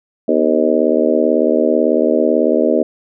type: harmonic tone with a mistuned harmonic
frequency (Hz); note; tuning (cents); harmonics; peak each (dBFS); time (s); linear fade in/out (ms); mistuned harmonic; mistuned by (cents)
78.1; D#2; +7; 3 / 4 / 5 / 6 / 7 / 8; -18 / -18 / -18 / -18 / -18 / -18; 0.28-2.83; 5; 3; +83
effects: none